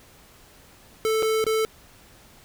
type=tone with dropouts; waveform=square; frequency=439.9 Hz; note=A4; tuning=in tune; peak=-21 dBFS; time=1.05-1.65 s; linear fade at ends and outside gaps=0 ms; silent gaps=1.224-1.229 / 1.441-1.466 s; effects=pink hiss -52 dBFS RMS until 2.44 s